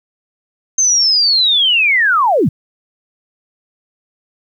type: linear sweep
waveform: sine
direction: down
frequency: 6330 to 105.7 Hz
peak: -9 dBFS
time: 0.78-2.49 s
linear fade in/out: 5 ms
effects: 8-bit